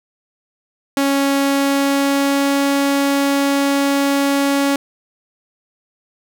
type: tone with pitch glide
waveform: sawtooth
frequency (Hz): 277.2 to 279.3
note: C#4 to C#4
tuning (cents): 0 to +13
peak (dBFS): -10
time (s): 0.97-4.76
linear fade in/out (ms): 2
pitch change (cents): +13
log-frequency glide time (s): 1.38-2.65
effects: none